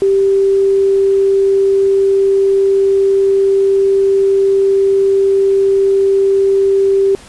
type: tone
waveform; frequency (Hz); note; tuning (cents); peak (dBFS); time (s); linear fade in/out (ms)
sine; 391.3; G4; -3; -8; 0.02-7.15; 0
effects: pink hiss -38 dBFS RMS until 7.28 s + resampled to 24000 Hz